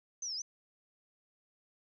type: exponential two-way sweep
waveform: sine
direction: down then up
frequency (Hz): 6280 to 4872 to 6280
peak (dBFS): -36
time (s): 0.22-0.42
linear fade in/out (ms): 5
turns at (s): 0.36
effects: none